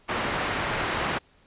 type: low-pass noise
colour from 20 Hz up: white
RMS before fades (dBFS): -28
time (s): 0.08-1.19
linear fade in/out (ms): 20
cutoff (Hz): 1900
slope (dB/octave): 12
effects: pink hiss -60 dBFS RMS until 1.46 s + resampled to 8000 Hz